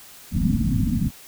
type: low-pass noise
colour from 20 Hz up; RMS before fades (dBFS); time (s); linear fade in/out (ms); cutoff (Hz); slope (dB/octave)
white; -21; 0.31-1.11; 50; 270; 96
effects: white hiss -45 dBFS RMS until 1.27 s